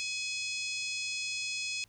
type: harmonic tone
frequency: 845 Hz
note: G#5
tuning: 30 cents sharp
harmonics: 3 / 4 / 5 / 6 / 7 / 8 / 9 / 10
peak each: -36 / -43 / -43 / -40 / -48 / -43 / -52 / -48 dBFS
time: 0-1.84 s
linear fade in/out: 0 ms
effects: added 109 Hz sine -67 dBFS peak until 1.88 s + pink hiss -67 dBFS RMS until 1.88 s